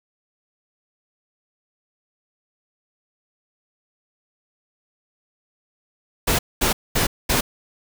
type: noise bursts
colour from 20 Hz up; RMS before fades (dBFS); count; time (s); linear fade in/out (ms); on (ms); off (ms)
pink; -19; 4; 6.27-7.41; 10; 120; 220
effects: none